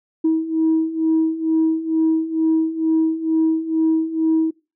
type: beating tone pair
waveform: sine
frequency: 319.3 / 321.5 Hz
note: D#4 / E4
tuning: +45 / -43 cents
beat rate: 2.2 Hz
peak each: -20 / -16 dBFS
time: 0.24-4.51 s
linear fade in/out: 10 ms
effects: noise-tail reverb RT60 0.3 s tail -23 dB re dry + tanh soft clip ceiling -10 dBFS